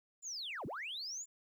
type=linear two-way sweep; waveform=sine; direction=down then up; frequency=7300 to 91.6 to 7300 Hz; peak=-39 dBFS; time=0.22-1.26 s; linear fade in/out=50 ms; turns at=0.66 s; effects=tanh soft clip ceiling -36 dBFS + 12-bit